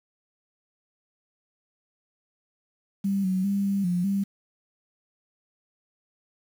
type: tone with pitch steps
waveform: sine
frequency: 197.1 / 186.7 / 199.2 / 197.9 / 177.2 / 197.6 Hz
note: G3 / F#3 / G3 / G3 / F3 / G3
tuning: +10 / +16 / +28 / +17 / +25 / +14 cents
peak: -22 dBFS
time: 3.04-4.24 s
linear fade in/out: 10 ms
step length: 200 ms
effects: 8-bit